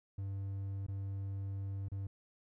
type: tone with dropouts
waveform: triangle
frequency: 98 Hz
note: G2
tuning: in tune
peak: -35 dBFS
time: 0.18-2.07 s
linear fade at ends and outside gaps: 5 ms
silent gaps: 0.866-0.883 / 1.885-1.917 s
effects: none